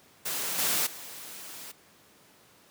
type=noise with level steps; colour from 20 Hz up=white; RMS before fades=-32 / -27 / -43 dBFS; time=0.25-1.72 s; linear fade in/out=10 ms; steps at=0.58 / 0.86 s; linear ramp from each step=10 ms; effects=pink hiss -58 dBFS RMS until 2.7 s + high-pass 150 Hz 12 dB/octave